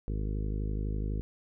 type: harmonic tone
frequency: 52 Hz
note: G#1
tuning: 3 cents sharp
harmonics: 1 / 2 / 3 / 4 / 5 / 6 / 7 / 8 / 9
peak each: -31 / -37 / -41 / -43 / -45 / -47 / -48 / -49 / -50 dBFS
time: 0.08-1.21 s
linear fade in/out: 0 ms
effects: none